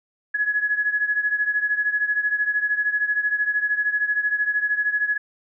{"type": "beating tone pair", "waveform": "sine", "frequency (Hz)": [1683, 1696], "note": ["G#6", "G#6"], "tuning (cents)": [23, 36], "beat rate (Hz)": 13, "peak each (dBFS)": [-21, -25], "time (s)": [0.34, 5.18], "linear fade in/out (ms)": 10, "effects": []}